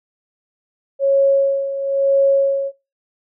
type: tone with tremolo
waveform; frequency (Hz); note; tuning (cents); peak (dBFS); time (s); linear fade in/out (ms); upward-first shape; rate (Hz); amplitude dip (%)
sine; 550; C#5; -14; -10; 0.99-2.72; 50; sine; 1; 70
effects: noise-tail reverb RT60 0.3 s tail -23 dB re dry